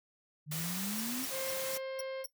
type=exponential sweep; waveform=sine; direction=up; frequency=146.83 to 271.5 Hz; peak=-37 dBFS; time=0.46-1.27 s; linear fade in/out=50 ms
type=high-pass noise; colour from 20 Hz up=white; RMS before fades=-39 dBFS; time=0.51-1.78 s; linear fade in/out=10 ms; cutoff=100 Hz; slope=48 dB/octave
type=tone bursts; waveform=5% pulse; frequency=5580 Hz; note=F8; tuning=2 cents flat; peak=-32 dBFS; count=6; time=0.98-2.262 s; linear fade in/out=5 ms; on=22 ms; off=230 ms
type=harmonic tone; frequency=530 Hz; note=C5; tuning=22 cents sharp; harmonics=1 / 2 / 3 / 4 / 5 / 6 / 7 / 8 / 9 / 10; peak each=-37 / -51 / -54 / -50 / -61 / -54 / -65 / -58 / -66 / -68 dBFS; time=1.3-2.26 s; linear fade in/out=50 ms
effects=noise-tail reverb RT60 0.1 s tail -17 dB re dry